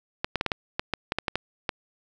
clicks, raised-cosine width 0.3 ms, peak -9 dBFS, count 12, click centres 0.245 / 0.357 / 0.411 / 0.463 / 0.518 / 0.795 / 0.937 / 1.121 / 1.186 / 1.282 / 1.356 / 1.692 s, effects none

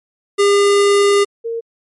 square / sine tone pair in turn, 403.6 / 460.1 Hz, G#4 / A#4, -49 / -23 cents, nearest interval major second, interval 226 cents, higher second, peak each -10 / -19 dBFS, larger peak first, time 0.38-1.25 / 1.44-1.61 s, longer first, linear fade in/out 20 ms, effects MP3 48 kbps

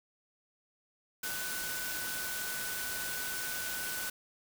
sine tone in noise, 1497 Hz, F#6, 20 cents sharp, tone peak -40 dBFS, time 1.23-4.1 s, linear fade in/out 5 ms, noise white, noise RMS -38 dBFS, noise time 1.23-4.1 s, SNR -5 dB, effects none

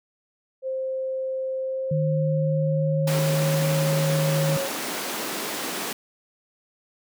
sine tone with pitch glide, 525 to 547.6 Hz, C5 to C#5, +6 to -21 cents, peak -25 dBFS, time 0.62-4.69 s, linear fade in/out 50 ms, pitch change +73 cents, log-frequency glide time 1.61-3.48 s
sine tone, 153.9 Hz, D#3, 19 cents flat, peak -21 dBFS, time 1.91-4.57 s, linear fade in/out 5 ms
pink high-pass noise, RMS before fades -30 dBFS, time 3.07-5.93 s, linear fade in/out 5 ms, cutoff 220 Hz, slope 24 dB/octave
effects none

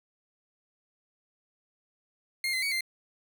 30% pulse tone with pitch steps, 2128 / 2055 / 2244 / 2088 Hz, C7 / C7 / C#7 / C7, +29 / -32 / +21 / -4 cents, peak -25 dBFS, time 2.44-2.808 s, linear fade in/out 2 ms, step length 92 ms, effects none

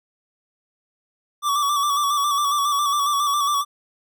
square tone with vibrato, 1153 Hz, D6, 32 cents flat, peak -19 dBFS, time 1.42-3.65 s, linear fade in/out 50 ms, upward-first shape square, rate 7.3 Hz, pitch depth 40 cents each way, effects none

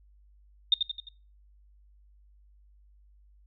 sine tone with echo, 3660 Hz, A#7, 32 cents flat, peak -17 dBFS, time 0.72-0.74 s, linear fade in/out 2 ms, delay 87 ms, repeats 4, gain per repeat -6 dB, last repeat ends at 1.088 s, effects noise-tail reverb RT60 0.3 s tail -17 dB re dry + added 50 Hz sine -56 dBFS peak until 3.46 s

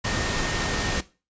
sine tone in noise, 1835 Hz, A#6, 28 cents flat, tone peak -34 dBFS, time 0.04-1.01 s, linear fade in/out 10 ms, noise pink, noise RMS -26 dBFS, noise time 0.04-1.01 s, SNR -11 dB, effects noise-tail reverb RT60 0.3 s tail -17 dB re dry + resampled to 16000 Hz

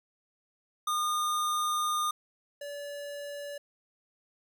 square tone pair in turn, 1218 / 574.8 Hz, D#6 / D5, -37 / -37 cents, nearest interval octave + minor second, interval 1300 cents, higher first, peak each -28 / -38 dBFS, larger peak first, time 0.87-2.11 / 2.61-3.58 s, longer first, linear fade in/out 5 ms, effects none

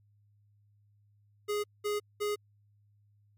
square tone bursts, 415.3 Hz, G#4, in tune, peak -30 dBFS, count 3, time 1.48-2.36 s, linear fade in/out 20 ms, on 160 ms, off 200 ms, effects added 103 Hz sine -63 dBFS peak until 3.37 s + MP3 96 kbps

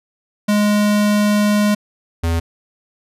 square tone pair in turn, 207.9 / 83.3 Hz, G#3 / E2, +2 / +19 cents, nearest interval octave + major third, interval 1583 cents, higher first, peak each -13 / -16 dBFS, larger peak first, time 0.48-1.75 / 2.23-2.4 s, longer first, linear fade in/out 10 ms, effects resampled to 32000 Hz

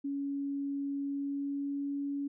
sine tone with pitch glide, 280 to 282.1 Hz, C#4 to C#4, +18 to +30 cents, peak -32 dBFS, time 0.04-2.28 s, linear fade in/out 10 ms, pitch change +12 cents, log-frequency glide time 1.03-1.94 s, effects none

